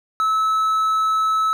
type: tone with hard clipping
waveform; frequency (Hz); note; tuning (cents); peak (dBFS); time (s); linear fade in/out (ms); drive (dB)
triangle; 1300; E6; -24; -17; 0.2-1.53; 0; 6
effects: none